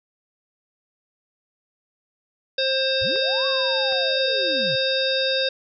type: harmonic tone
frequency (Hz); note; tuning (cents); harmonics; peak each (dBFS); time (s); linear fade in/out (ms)
530; C5; +22; 1 / 3 / 5 / 7 / 9 / 10; -23 / -29 / -31 / -24 / -28 / -35; 2.58-5.49; 5
type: linear two-way sweep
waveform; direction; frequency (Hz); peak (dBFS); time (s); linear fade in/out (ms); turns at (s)
sine; up then down; 53.4 to 1131 to 114.9; -31; 3.01-4.76; 10; 3.46
type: clicks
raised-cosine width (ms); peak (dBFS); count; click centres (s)
0.5; -23 / -23; 2; 3.159 / 3.924
effects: none